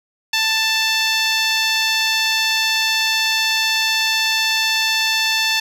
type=tone with band-pass filter; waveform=10% pulse; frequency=884 Hz; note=A5; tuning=8 cents sharp; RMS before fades=-18 dBFS; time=0.33-5.6 s; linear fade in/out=5 ms; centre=3700 Hz; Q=0.54; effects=none